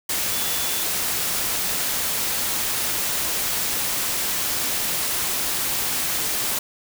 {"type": "tone in noise", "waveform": "sine", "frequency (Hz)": 3457, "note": "A7", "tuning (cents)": -31, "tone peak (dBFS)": -34, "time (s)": [0.32, 0.83], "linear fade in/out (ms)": 5, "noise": "white", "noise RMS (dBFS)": -24, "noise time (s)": [0.09, 6.59], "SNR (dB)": -13, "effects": []}